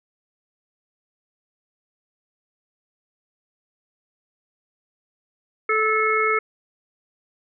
harmonic tone, 435.4 Hz, A4, 18 cents flat, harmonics 1 / 3 / 4 / 5, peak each -23 / -21 / -31 / -22 dBFS, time 5.69-6.39 s, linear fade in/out 5 ms, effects none

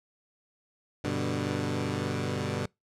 15% pulse chord, G major, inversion none, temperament equal, 98 / 123.47 / 146.83 Hz, G2 / B2 / D3, 0 / 0 / 0 cents, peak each -27 dBFS, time 1.04-2.66 s, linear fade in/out 5 ms, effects noise-tail reverb RT60 0.2 s tail -26 dB re dry + low-pass 8000 Hz 12 dB/octave

